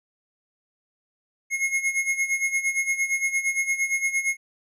square tone with tremolo, 2161 Hz, C#7, 45 cents flat, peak -20 dBFS, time 1.5-4.37 s, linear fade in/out 50 ms, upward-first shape sine, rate 8.7 Hz, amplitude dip 75%, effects low-pass 12000 Hz 12 dB/octave

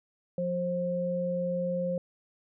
sine tone pair together, 177.5 / 530.7 Hz, F3 / C5, +28 / +24 cents, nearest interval octave + perfect fifth, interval 1896 cents, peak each -32 / -29 dBFS, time 0.38-1.98 s, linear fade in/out 2 ms, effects none

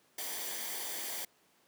white noise with comb filter, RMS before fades -39 dBFS, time 0.18-1.25 s, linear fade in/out 5 ms, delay 0.75 ms, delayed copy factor -0.55, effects pink hiss -68 dBFS RMS until 1.67 s + high-pass 200 Hz 12 dB/octave

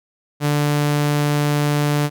sawtooth tone, 146.83 Hz, D3, in tune, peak -12 dBFS, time 0.4-2.1 s, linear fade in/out 50 ms, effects none

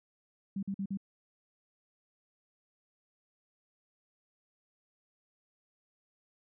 sine tone bursts, 196 Hz, G3, in tune, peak -32 dBFS, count 4, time 0.56-0.973 s, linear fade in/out 5 ms, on 68 ms, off 47 ms, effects none

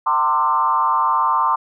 sine tone with frequency modulation, 1046.5 Hz, C6, in tune, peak -14 dBFS, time 0.06-1.56 s, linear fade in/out 10 ms, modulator 139 Hz, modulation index 1.3, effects none

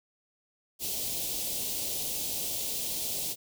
white band-stop noise, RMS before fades -33 dBFS, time 0.79-3.36 s, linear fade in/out 50 ms, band 720 to 2900 Hz, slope 24 dB/octave, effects none

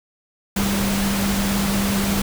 sine tone in noise, 198.4 Hz, G3, 21 cents sharp, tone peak -20 dBFS, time 0.56-2.22 s, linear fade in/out 5 ms, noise pink, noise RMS -24 dBFS, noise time 0.56-2.22 s, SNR +1 dB, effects none

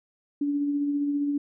sine tone with tremolo, 287.3 Hz, D4, 38 cents flat, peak -22 dBFS, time 0.41-1.38 s, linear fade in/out 5 ms, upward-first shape sine, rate 15 Hz, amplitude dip 30%, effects none

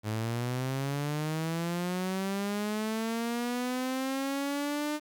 sawtooth linear sweep, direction up, 105.5 to 302.4 Hz, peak -26 dBFS, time 0.03-5 s, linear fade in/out 50 ms, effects 10-bit

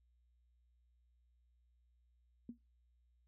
sine tone with exponential decay, 236.7 Hz, A#3, 27 cents sharp, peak -40 dBFS, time 2.49-2.58 s, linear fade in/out 2 ms, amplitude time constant 19 ms, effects noise-tail reverb RT60 0.3 s tail -26 dB re dry + added 60 Hz sine -70 dBFS peak until 3.27 s

